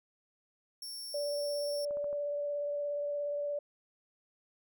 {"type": "tone", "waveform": "sawtooth", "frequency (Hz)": 5460, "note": "F8", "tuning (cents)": -40, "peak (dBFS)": -38, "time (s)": [0.82, 1.85], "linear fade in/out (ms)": 2}
{"type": "tone with vibrato", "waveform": "sine", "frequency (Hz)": 580, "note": "D5", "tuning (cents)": -22, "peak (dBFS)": -32, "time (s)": [1.14, 3.59], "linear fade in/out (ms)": 5, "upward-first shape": "sine", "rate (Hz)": 17, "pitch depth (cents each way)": 12}
{"type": "clicks", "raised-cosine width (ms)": 1, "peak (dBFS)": -37, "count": 4, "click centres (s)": [1.909, 1.971, 2.043, 2.129]}
{"effects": []}